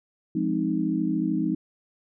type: chord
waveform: sine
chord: F minor seventh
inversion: none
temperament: equal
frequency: 174.61 / 207.7 / 261.6 / 311.1 Hz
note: F3 / Ab3 / C4 / Eb4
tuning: 0 / 0 / 0 / 0 cents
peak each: -29 / -29 / -29 / -26 dBFS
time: 0.35-1.55 s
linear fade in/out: 5 ms
effects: none